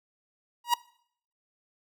45% pulse tone with exponential growth, 956 Hz, A#5, 43 cents sharp, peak -17 dBFS, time 0.64-0.74 s, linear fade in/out 5 ms, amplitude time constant 21 ms, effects noise-tail reverb RT60 0.6 s tail -21 dB re dry

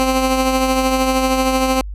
15% pulse tone with tremolo, 261.6 Hz, C4, in tune, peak -6 dBFS, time 0-1.81 s, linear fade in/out 0 ms, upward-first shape triangle, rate 13 Hz, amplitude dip 45%, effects added 50 Hz sine -25 dBFS peak until 1.94 s + resampled to 32000 Hz

